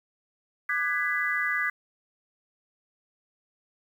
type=chord; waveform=sine; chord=G# half-diminished seventh; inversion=second; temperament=just; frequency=1196.1 / 1495.1 / 1661.2 / 1993.5 Hz; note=D6 / F#6 / G#6 / B6; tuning=+31 / +18 / 0 / +16 cents; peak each=-33 / -33 / -29 / -28 dBFS; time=0.69-1.7 s; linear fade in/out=5 ms; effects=9-bit